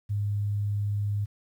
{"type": "tone", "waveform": "sine", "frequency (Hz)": 102.6, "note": "G#2", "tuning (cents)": -21, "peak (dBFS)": -25, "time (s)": [0.09, 1.26], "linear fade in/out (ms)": 20, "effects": ["10-bit"]}